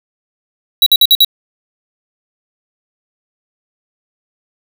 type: tone bursts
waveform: square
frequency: 3887 Hz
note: B7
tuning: 28 cents flat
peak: -5 dBFS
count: 5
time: 0.82-1.247 s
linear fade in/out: 2 ms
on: 43 ms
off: 53 ms
effects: none